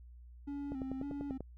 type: tone with vibrato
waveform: triangle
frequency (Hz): 273.7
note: C#4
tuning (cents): -22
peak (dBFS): -36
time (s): 0.47-1.38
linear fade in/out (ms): 10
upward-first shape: square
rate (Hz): 1.8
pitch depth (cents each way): 62
type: click train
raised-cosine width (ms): 2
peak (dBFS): -28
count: 8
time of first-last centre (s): 0.72-1.406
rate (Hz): 10.2
effects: added 60 Hz sine -51 dBFS peak until 1.57 s